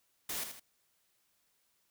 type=noise with echo; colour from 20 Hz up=white; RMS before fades=-38 dBFS; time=0.29-0.44 s; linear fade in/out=5 ms; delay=79 ms; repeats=2; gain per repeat=-7 dB; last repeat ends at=0.598 s; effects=white hiss -75 dBFS RMS until 1.9 s